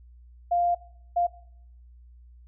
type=tone bursts at uneven times; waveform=sine; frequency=698.5 Hz; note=F5; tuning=in tune; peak=-20 dBFS; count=2; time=0.51-0.75 / 1.16-1.27 s; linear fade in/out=10 ms; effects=noise-tail reverb RT60 0.7 s tail -21 dB re dry + added 60 Hz sine -48 dBFS peak until 2.47 s